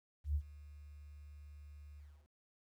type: tone with ADSR envelope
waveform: sine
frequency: 73.42 Hz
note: D2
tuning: in tune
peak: -30 dBFS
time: 0.24-2.29 s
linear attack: 110 ms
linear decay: 68 ms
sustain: -21 dB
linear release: 300 ms
effects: 12-bit